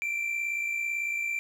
triangle tone pair together, 2349 / 2407 Hz, D7 / D7, 0 / +42 cents, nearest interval unison, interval 42 cents, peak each -27 / -36 dBFS, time 0.02-1.39 s, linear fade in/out 0 ms, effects none

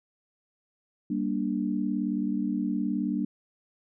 sine chord, G minor, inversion none, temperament just, 196 / 235.2 / 294 Hz, G3 / Bb3 / D4, 0 / +16 / +2 cents, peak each -30 dBFS, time 1.1-3.25 s, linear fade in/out 5 ms, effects none

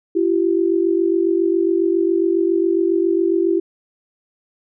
sine tone pair together, 337.6 / 384.9 Hz, E4 / G4, +41 / -32 cents, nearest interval major second, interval 227 cents, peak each -16 / -18 dBFS, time 0.15-3.6 s, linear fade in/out 10 ms, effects none

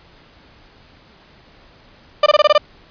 30% pulse tone bursts, 597 Hz, D5, 28 cents sharp, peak -5 dBFS, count 7, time 2.23-2.58 s, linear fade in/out 5 ms, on 32 ms, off 21 ms, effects pink hiss -48 dBFS RMS until 2.9 s + resampled to 11025 Hz

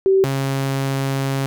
sine / sawtooth tone pair in turn, 384.7 / 136.01 Hz, G4 / C#3, -33 / -33 cents, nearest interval octave + tritone, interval 1800 cents, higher first, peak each -11 / -15 dBFS, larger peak first, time 0.06-0.24 / 0.24-1.46 s, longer second, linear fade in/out 0 ms, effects none

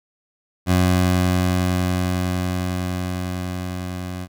20% pulse tone with level ramp, 90.9 Hz, F#2, 30 cents flat, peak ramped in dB -9 to -23 dBFS, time 0.66-4.28 s, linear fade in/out 50 ms, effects none

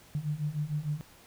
sine beating tone pair, 145.8 / 152.4 Hz, D3 / D#3, -12 / -36 cents, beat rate 6.6 Hz, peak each -34 / -32 dBFS, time 0.15-1.01 s, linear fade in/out 0 ms, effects pink hiss -56 dBFS RMS until 1.26 s

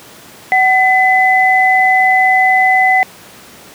sine tone pair together, 754 / 2013 Hz, F#5 / B6, +32 / +33 cents, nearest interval octave + perfect fourth, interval 1701 cents, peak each -10 dBFS, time 0.52-3.03 s, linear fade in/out 0 ms, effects pink hiss -37 dBFS RMS until 3.74 s + high-pass 150 Hz 12 dB/octave

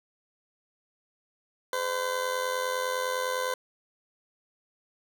20% pulse tone with amplitude modulation, 510 Hz, C5, 44 cents flat, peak -20 dBFS, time 1.73-3.54 s, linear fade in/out 2 ms, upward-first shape sine, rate 89.9 Hz, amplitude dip 60%, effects none

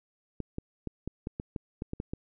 clicks, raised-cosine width 3 ms, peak -21 dBFS, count 11, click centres 0.403 / 0.584 / 0.873 / 1.076 / 1.271 / 1.399 / 1.562 / 1.821 / 1.934 / 2.001 / 2.135 s, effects none

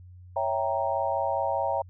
sine chord, C# diminished seventh, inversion none, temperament equal, 554.4 / 659.3 / 784 / 932.3 Hz, C#5 / E5 / G5 / Bb5, 0 / 0 / 0 / 0 cents, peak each -30 dBFS, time 0.36-1.82 s, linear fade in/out 5 ms, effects added 90 Hz sine -45 dBFS peak until 1.89 s

